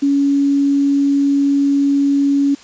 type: tone with quantisation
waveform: sine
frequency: 280.6 Hz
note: C#4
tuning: 21 cents sharp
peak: -11 dBFS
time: 0.02-2.55 s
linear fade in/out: 10 ms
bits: 6
effects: white hiss -42 dBFS RMS until 2.63 s + resampled to 16000 Hz